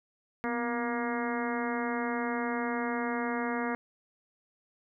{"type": "harmonic tone with a mistuned harmonic", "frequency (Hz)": 236.5, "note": "A#3", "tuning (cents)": 25, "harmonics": [1, 2, 3, 4, 5, 6, 7, 8, 9], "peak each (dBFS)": [-33, -36, -38, -39, -40, -41, -41, -42, -43], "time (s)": [0.44, 3.75], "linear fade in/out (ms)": 0, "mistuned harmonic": 1, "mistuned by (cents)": 71, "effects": []}